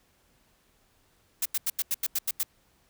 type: noise bursts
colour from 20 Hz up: blue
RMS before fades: -27 dBFS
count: 9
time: 1.42-2.432 s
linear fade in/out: 5 ms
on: 36 ms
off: 86 ms
effects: pink hiss -66 dBFS RMS until 2.89 s